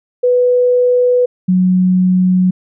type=tone pair in turn; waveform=sine; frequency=494.6 / 183.67 Hz; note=B4 / F#3; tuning=+3 / -12 cents; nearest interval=octave + perfect fourth; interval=1715 cents; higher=first; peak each=-8 dBFS; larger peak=neither; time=0.23-1.26 / 1.48-2.51 s; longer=neither; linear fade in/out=10 ms; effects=none